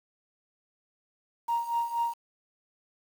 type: tone with tremolo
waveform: sine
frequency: 936 Hz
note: A#5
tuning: 7 cents sharp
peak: -22 dBFS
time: 1.48-2.14 s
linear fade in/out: 10 ms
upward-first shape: triangle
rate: 4.2 Hz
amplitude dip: 85%
effects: tanh soft clip ceiling -21 dBFS + 8-bit